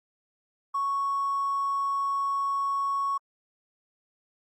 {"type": "tone with hard clipping", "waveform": "triangle", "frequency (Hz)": 1108.7, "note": "C#6", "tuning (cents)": 0, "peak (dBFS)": -25, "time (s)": [0.74, 3.18], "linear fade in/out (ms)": 10, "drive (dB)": 3, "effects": ["Opus 48 kbps"]}